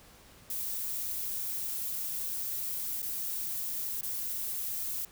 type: noise with dropouts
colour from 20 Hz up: violet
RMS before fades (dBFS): -35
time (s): 0.5-5.05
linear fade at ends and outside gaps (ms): 2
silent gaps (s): 3.019-3.027 / 4.011-4.031
effects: pink hiss -56 dBFS RMS until 5.11 s